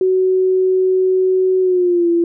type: tone with pitch glide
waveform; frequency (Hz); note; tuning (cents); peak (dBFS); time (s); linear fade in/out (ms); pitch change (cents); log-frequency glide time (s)
sine; 373.5 to 340.5; F#4 to F4; +16 to -44; -11; 0.01-2.24; 2; -160; 1.61-2.09
effects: none